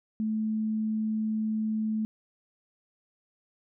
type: tone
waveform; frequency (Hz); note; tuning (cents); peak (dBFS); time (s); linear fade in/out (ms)
sine; 217.6; A3; -19; -26; 0.2-2.05; 0
effects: none